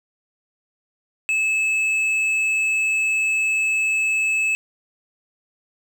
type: tone with hard clipping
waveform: sine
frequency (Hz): 2603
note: E7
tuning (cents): -22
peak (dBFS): -19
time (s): 1.29-4.55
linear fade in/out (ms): 0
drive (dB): 5
effects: none